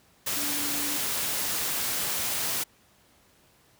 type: tone in noise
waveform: sine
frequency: 289.7 Hz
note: D4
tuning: 24 cents flat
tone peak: -37 dBFS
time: 0.36-0.97 s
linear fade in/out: 10 ms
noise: white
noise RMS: -29 dBFS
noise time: 0.26-2.64 s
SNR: -11 dB
effects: pink hiss -61 dBFS RMS until 3.79 s + high-pass 60 Hz 12 dB/octave